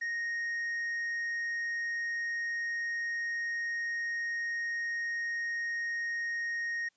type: tone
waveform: triangle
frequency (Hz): 1864.7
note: A#6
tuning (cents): 0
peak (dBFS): -30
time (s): 0.01-6.89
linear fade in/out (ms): 10
effects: white hiss -74 dBFS RMS until 6.96 s + resampled to 16000 Hz